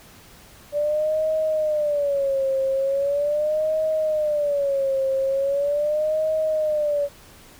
sine tone with vibrato, 580 Hz, D5, 22 cents flat, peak -19 dBFS, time 0.72-7.09 s, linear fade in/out 50 ms, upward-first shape sine, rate 0.4 Hz, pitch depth 140 cents each way, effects pink hiss -48 dBFS RMS until 7.59 s

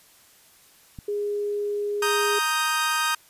click, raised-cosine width 5 ms, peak -25 dBFS, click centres 0.988 s
sine tone, 411.7 Hz, G#4, 15 cents flat, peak -24 dBFS, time 1.08-2.39 s, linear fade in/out 5 ms
sawtooth chord, Eb major, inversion second, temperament equal, 932.3 / 1244.5 / 1568 Hz, Bb5 / Eb6 / G6, 0 / 0 / 0 cents, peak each -25 / -21 / -23 dBFS, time 2.02-3.15 s, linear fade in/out 5 ms
effects white hiss -55 dBFS RMS until 3.29 s + resampled to 32000 Hz

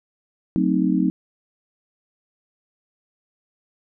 sine chord, F# diminished seventh, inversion none, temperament equal with one note detuned, 185 / 223.3 / 261.6 / 311.1 Hz, F#3 / A3 / C4 / Eb4, 0 / +26 / 0 / 0 cents, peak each -21 / -24 / -22 / -22 dBFS, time 0.56-1.1 s, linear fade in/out 0 ms, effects none

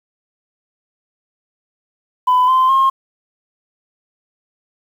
sine tone with pitch steps, 1003 / 1036 / 1070 Hz, B5 / C6 / C6, +26 / -17 / +38 cents, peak -8 dBFS, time 2.27-2.9 s, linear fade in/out 10 ms, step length 210 ms, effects tanh soft clip ceiling -7 dBFS + 7-bit

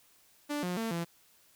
sawtooth tone with pitch steps, 293 / 179 / 225.8 / 169.4 Hz, D4 / F3 / A3 / E3, -4 / +43 / +45 / +48 cents, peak -28 dBFS, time 0.49-1.05 s, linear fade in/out 20 ms, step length 140 ms, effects white hiss -64 dBFS RMS until 1.55 s

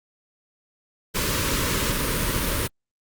pink band-stop noise, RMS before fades -24 dBFS, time 1.14-2.68 s, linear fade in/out 20 ms, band 620 to 910 Hz, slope 96 dB/octave, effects Opus 48 kbps

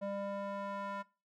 square tone with band-pass filter sweep, 199.5 Hz, G3, 31 cents sharp, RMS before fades -40 dBFS, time 0.01-1.03 s, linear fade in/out 20 ms, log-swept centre 570 to 1100 Hz, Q 1.9, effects noise-tail reverb RT60 0.3 s tail -20 dB re dry

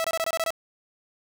sawtooth tone bursts, 655 Hz, E5, 11 cents flat, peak -20 dBFS, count 8, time 0-0.505 s, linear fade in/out 0 ms, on 43 ms, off 23 ms, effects none

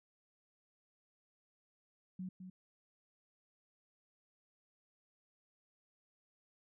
sine tone with echo, 185 Hz, F#3, in tune, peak -40 dBFS, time 2.19-2.29 s, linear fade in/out 5 ms, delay 210 ms, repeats 1, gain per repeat -7 dB, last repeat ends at 2.5 s, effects none

